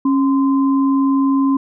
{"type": "tone pair together", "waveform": "sine", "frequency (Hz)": [273.2, 1033], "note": ["C#4", "C6"], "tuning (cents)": [-25, -22], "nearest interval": "octave + major seventh", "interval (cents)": 2303, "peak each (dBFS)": [-12, -23], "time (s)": [0.05, 1.57], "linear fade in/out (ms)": 5, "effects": []}